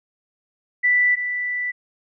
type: tone pair in turn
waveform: sine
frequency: 1975.5 / 1975.5 Hz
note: B6 / B6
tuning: 0 / 0 cents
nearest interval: unison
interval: 0 cents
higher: neither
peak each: -14 / -22 dBFS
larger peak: first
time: 0.83-1.16 / 1.16-1.72 s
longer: second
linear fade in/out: 20 ms
effects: none